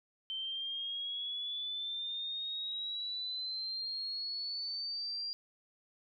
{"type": "exponential sweep", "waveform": "sine", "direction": "up", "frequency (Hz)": [3100, 4775], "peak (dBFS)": -36, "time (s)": [0.3, 5.33], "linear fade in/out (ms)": 0, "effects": []}